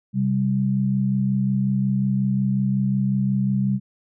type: tone pair together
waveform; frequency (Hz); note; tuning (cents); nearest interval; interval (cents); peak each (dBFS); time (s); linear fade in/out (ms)
sine; 131.48 / 197; C3 / G3; +9 / +9; perfect fifth; 700; -22 / -20; 0.13-3.8; 50
effects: none

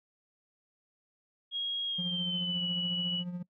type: tone with pitch glide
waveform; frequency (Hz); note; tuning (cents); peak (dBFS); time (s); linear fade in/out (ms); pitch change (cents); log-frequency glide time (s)
sine; 3282 to 2941; G#7 to F#7; -21 to -11; -31; 1.51-3.24; 50; -190; 1.86-2.63
type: tone with tremolo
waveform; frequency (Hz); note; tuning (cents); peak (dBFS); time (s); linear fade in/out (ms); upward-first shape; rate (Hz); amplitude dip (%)
triangle; 177.4; F3; +27; -30; 1.98-3.43; 10; triangle; 14; 60
effects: noise-tail reverb RT60 0.1 s tail -22 dB re dry

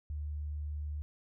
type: tone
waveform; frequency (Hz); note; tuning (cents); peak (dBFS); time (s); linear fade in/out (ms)
sine; 74.4; D2; +23; -35; 0.1-1.02; 0
effects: none

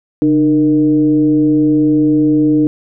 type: tone with frequency modulation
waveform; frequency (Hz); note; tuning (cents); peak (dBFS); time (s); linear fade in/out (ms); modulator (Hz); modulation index
sine; 303.1; D#4; -45; -8; 0.22-2.67; 0; 164; 0.5
effects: none

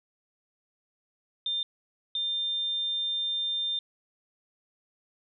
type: tone bursts at uneven times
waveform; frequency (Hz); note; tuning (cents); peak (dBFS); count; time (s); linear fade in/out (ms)
sine; 3600; A7; +39; -27; 2; 1.46-1.63 / 2.15-3.79; 2
effects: none

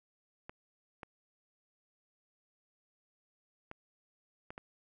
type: clicks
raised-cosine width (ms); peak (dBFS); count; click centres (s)
0.5; -29; 5; 0.495 / 1.032 / 3.714 / 4.505 / 4.579
effects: none

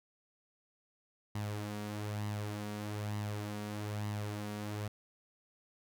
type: tone with flanger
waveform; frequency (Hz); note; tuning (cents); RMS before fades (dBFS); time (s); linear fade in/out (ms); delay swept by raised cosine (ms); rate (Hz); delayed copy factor
sawtooth; 104.5; G#2; +11; -39; 1.35-4.88; 5; 1 to 4.3; 1.1; +0.5
effects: none

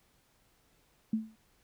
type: tone with exponential decay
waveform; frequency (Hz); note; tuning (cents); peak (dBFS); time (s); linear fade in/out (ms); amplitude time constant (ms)
sine; 220; A3; 0; -24; 1.13-1.36; 5; 50
effects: pink hiss -69 dBFS RMS until 1.63 s

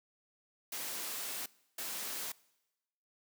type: noise bursts at uneven times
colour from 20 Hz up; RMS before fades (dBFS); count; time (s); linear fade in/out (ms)
white; -40; 2; 0.72-1.46 / 1.78-2.32; 5
effects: noise-tail reverb RT60 1.0 s tail -23 dB re dry + high-pass 200 Hz 12 dB/octave

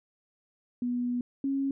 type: tone pair in turn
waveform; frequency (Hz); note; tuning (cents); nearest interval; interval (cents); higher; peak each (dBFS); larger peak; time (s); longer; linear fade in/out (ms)
sine; 244.5 / 273.7; B3 / C#4; -17 / -22; major second; 195; second; -27 / -26; second; 0.82-1.21 / 1.44-1.71; first; 2
effects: none

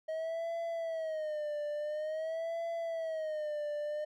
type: tone with vibrato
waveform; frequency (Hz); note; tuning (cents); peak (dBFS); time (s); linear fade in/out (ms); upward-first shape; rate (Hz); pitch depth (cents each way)
triangle; 630; D#5; +21; -32; 0.08-4.05; 10; sine; 0.48; 110
effects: none

